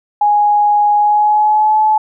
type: tone with pitch glide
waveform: sine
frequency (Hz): 830 to 861.3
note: G#5 to A5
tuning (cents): -1 to -37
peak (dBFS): -8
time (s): 0.21-1.98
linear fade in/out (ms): 5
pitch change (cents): +64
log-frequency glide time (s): 0.96-1.79
effects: none